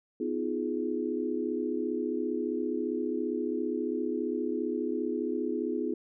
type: chord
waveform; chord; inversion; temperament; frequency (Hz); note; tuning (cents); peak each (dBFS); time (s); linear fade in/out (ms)
sine; F half-diminished seventh; second; just; 251.4 / 314.3 / 349.2 / 419.1; Cb4 / Eb4 / F4 / Ab4; +31 / +18 / 0 / +16; -34; 0.2-5.94; 5
effects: none